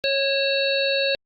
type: harmonic tone with a mistuned harmonic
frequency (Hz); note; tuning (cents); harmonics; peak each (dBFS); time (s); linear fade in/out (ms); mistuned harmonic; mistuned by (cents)
550; C#5; -14; 1 / 3 / 5 / 7 / 8; -22 / -30 / -26 / -27 / -28; 0.04-1.15; 0; 5; -41
effects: Opus 48 kbps